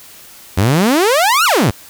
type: exponential two-way sweep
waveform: sawtooth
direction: up then down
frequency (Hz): 87.31 to 1483 to 87.31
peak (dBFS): -6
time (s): 0.57-1.71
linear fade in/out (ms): 10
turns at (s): 1.45
effects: white hiss -39 dBFS RMS until 1.89 s